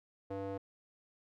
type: tone with band-pass filter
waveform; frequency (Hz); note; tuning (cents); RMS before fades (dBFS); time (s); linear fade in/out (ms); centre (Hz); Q
square; 98; G2; 0; -40; 0.3-0.58; 10; 500; 1.9
effects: none